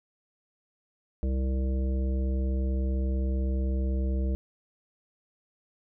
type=harmonic tone; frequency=65.41 Hz; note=C2; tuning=in tune; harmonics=1 / 3 / 5 / 7 / 9; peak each=-25 / -35 / -39 / -42 / -44 dBFS; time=1.23-4.35 s; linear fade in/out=0 ms; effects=none